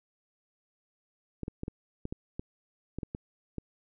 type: clicks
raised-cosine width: 3 ms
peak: -22 dBFS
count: 11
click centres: 1.433 / 1.481 / 1.634 / 1.681 / 2.054 / 2.125 / 2.395 / 2.986 / 3.032 / 3.149 / 3.583 s
effects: none